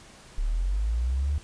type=linear sweep; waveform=sine; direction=up; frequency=34.14 to 74.8 Hz; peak=-23 dBFS; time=0.38-1.38 s; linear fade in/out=0 ms; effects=pink hiss -50 dBFS RMS until 1.43 s + resampled to 22050 Hz